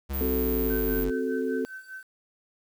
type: linear sweep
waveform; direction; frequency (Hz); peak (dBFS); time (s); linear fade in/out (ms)
square; down; 69.3 to 45.69; -30; 0.09-1.11; 20
type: tone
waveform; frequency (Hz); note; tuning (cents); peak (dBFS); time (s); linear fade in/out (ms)
sine; 15260; A#9; +39; -30; 0.13-1.05; 20
type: chord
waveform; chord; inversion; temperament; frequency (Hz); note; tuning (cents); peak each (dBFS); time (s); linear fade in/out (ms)
sine; F# diminished; second; equal; 261.6 / 370 / 440; C4 / F#4 / A4; 0 / 0 / 0; -29 / -32 / -29; 0.21-1.65; 0
type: tone with tremolo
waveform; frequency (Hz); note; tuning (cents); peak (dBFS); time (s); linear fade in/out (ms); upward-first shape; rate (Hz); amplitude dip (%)
sine; 1534; G6; -38; -36; 0.7-2.03; 2; sine; 5; 85
effects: 9-bit